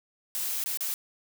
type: noise with dropouts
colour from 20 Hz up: blue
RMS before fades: -31 dBFS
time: 0.35-0.94 s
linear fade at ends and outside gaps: 0 ms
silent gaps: 0.639-0.66 / 0.773-0.807 s
effects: none